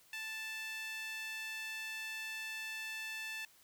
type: tone with high-pass filter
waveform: sawtooth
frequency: 880 Hz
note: A5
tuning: in tune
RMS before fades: -43 dBFS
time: 0.13-3.45 s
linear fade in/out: 2 ms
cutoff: 2200 Hz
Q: 6.3
effects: white hiss -65 dBFS RMS until 3.63 s